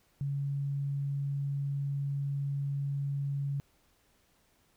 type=tone; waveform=sine; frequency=140.3 Hz; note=C#3; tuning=21 cents sharp; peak=-30 dBFS; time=0.21-3.6 s; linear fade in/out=0 ms; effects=pink hiss -69 dBFS RMS until 4.76 s